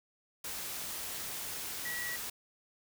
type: tone in noise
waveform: sine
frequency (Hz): 1935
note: B6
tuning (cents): -36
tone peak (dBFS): -37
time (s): 1.85-2.16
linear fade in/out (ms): 5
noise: white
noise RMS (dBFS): -40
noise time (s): 0.44-2.3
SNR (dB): 0
effects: none